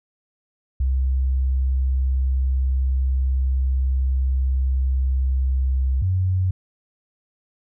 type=tone pair in turn; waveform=sine; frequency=65.41 / 92.5 Hz; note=C2 / F#2; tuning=0 / 0 cents; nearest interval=tritone; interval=600 cents; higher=second; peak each=-17 dBFS; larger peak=neither; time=0.8-6.02 / 6.02-6.51 s; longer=first; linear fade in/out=5 ms; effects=none